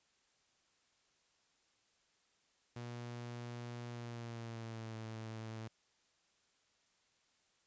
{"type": "tone with pitch glide", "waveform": "sawtooth", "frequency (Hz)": [120, 111.32], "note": ["B2", "A2"], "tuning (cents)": [-49, 21], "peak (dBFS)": -40, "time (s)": [2.76, 5.68], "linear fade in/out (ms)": 5, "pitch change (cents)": -130, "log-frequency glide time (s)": [3.89, 4.95], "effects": ["white hiss -75 dBFS RMS until 7.66 s", "resampled to 16000 Hz"]}